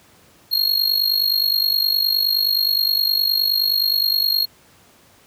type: tone with amplitude modulation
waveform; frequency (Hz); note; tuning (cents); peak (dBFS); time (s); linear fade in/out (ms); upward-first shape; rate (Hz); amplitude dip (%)
square; 4274; C8; +36; -13; 0.51-4.46; 20; sine; 49.6; 80
effects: pink hiss -52 dBFS RMS until 5.26 s + high-pass 80 Hz 12 dB/octave